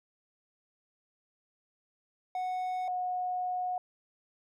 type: tone pair in turn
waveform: triangle / sine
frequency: 737 / 728.5 Hz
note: F#5 / F#5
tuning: -7 / -27 cents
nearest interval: unison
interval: 20 cents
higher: first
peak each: -29 / -30 dBFS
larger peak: first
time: 2.35-2.88 / 2.88-3.78 s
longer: second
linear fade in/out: 2 ms
effects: none